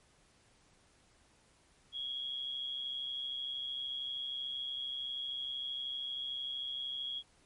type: tone with amplitude modulation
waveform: sine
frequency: 3308 Hz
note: G#7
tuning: 8 cents flat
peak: -34 dBFS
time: 1.92-7.23 s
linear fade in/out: 50 ms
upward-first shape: sine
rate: 133 Hz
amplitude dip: 55%
effects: pink hiss -67 dBFS RMS until 7.45 s + MP3 48 kbps